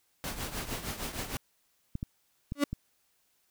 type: noise with tremolo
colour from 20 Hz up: pink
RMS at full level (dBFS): -34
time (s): 0.24-1.37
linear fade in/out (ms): 0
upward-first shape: triangle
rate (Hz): 6.5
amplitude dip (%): 75
type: clicks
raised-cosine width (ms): 5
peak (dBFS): -22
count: 4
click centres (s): 1.954 / 2.029 / 2.521 / 2.73
type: tone with exponential growth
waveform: 35% pulse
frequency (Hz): 286.4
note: D4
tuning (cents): -43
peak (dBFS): -18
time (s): 2.55-2.64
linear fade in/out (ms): 5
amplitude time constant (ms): 18
effects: white hiss -72 dBFS RMS until 3.5 s